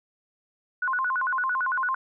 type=tone with vibrato; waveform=sine; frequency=1244.5 Hz; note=D#6; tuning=in tune; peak=-23 dBFS; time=0.82-1.95 s; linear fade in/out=5 ms; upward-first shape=square; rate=8.9 Hz; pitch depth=290 cents each way; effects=none